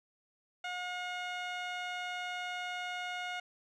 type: tone with low-pass filter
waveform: 15% pulse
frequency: 720 Hz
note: F#5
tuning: 47 cents flat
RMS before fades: -39 dBFS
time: 0.64-3.4 s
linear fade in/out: 5 ms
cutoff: 4200 Hz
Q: 1
effects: none